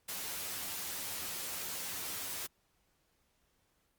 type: noise with comb filter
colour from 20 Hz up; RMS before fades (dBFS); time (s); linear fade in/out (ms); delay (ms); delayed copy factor
white; -40; 0.08-2.47; 10; 11; +0.65
effects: pink hiss -75 dBFS RMS until 3.98 s + Opus 48 kbps